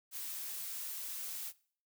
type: noise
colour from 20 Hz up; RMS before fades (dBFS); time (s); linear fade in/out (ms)
blue; -42; 0.11-1.53; 50
effects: noise-tail reverb RT60 0.5 s tail -21 dB re dry